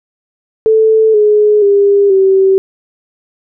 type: tone with pitch steps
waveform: sine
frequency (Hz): 440 / 420.6 / 402.1 / 384.4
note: A4 / G#4 / G4 / G4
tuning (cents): 0 / +22 / +44 / -34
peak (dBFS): -5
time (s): 0.66-2.58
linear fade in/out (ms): 0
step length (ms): 480
effects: none